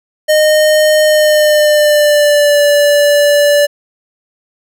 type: tone with pitch glide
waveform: square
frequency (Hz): 614 to 581.6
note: D#5 to D5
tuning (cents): -23 to -17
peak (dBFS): -7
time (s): 0.28-3.67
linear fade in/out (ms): 20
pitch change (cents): -94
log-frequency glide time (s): 1.03-2.61
effects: none